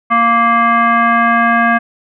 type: tone with frequency modulation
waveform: sine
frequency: 233.1 Hz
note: A#3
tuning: in tune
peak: -8 dBFS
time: 0.1-1.79 s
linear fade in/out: 20 ms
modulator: 466 Hz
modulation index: 3.6
effects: none